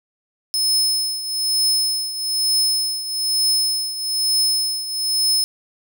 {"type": "tone with tremolo", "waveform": "sawtooth", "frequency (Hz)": 5200, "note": "E8", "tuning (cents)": -24, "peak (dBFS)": -12, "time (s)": [0.54, 5.44], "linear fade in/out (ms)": 0, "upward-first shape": "triangle", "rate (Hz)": 1.1, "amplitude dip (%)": 75, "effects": []}